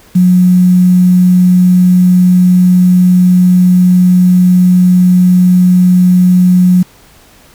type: tone with quantisation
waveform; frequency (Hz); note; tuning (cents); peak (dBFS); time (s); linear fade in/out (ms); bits
sine; 181.1; F#3; -37; -3; 0.15-6.83; 10; 5
effects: pink hiss -42 dBFS RMS until 7.54 s